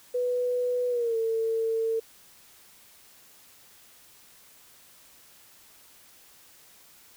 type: tone with pitch glide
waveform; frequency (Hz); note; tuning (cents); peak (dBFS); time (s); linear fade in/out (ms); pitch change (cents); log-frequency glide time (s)
sine; 493.9 to 450.3; B4 to A4; 0 to +40; -24; 0.14-2; 10; -160; 0.89-1.17
effects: white hiss -55 dBFS RMS until 7.16 s